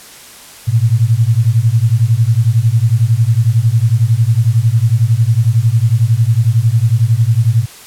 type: beating tone pair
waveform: sine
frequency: 109 / 120 Hz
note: A2 / B2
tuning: -16 / -49 cents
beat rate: 11 Hz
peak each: -11 dBFS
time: 0.67-7.66 s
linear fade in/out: 20 ms
effects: white hiss -36 dBFS RMS until 7.86 s + low-pass 12000 Hz 12 dB/octave